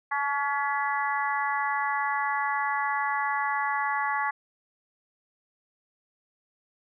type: harmonic tone with a mistuned harmonic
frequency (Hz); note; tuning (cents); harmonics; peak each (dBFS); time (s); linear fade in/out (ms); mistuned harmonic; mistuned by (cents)
282.3; C#4; +32; 3 / 4 / 5 / 6 / 7; -29 / -30 / -37 / -32 / -33; 0.11-4.31; 10; 3; +19
effects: none